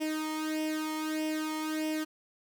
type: tone with flanger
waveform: sawtooth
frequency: 311.1 Hz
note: D#4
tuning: in tune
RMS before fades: -33 dBFS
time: 0-2.05 s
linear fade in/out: 20 ms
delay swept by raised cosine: 0.36 to 0.95 ms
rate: 1.6 Hz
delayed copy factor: +0.75
effects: none